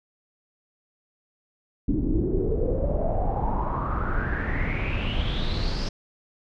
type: noise with low-pass filter sweep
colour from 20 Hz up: brown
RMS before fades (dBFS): -25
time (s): 1.88-5.89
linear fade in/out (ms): 5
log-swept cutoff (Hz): 270 to 5200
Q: 7.7
effects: none